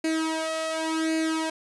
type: tone with flanger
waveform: sawtooth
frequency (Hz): 320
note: D#4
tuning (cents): +49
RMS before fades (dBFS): -27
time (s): 0.04-1.5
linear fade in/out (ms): 5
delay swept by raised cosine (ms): 0.44 to 1.64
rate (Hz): 0.9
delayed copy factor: +0.8
effects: resampled to 24000 Hz